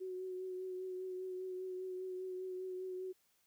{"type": "tone with vibrato", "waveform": "sine", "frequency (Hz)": 370.8, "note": "F#4", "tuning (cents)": 4, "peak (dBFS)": -40, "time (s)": [0, 3.13], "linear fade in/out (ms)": 20, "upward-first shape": "triangle", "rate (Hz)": 5, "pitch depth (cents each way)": 26, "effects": ["white hiss -75 dBFS RMS until 3.46 s"]}